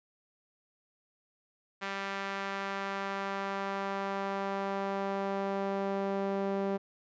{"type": "tone with band-pass filter sweep", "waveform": "sawtooth", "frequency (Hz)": 196.5, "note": "G3", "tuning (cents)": 4, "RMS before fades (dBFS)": -34, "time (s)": [1.81, 6.78], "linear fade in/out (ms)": 20, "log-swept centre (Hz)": [1800, 480], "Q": 1, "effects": ["resampled to 16000 Hz"]}